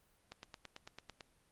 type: click train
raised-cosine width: 0.2 ms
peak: -30 dBFS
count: 9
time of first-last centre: 0.32-1.208 s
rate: 9.01 Hz
effects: pink hiss -72 dBFS RMS until 1.51 s + Opus 32 kbps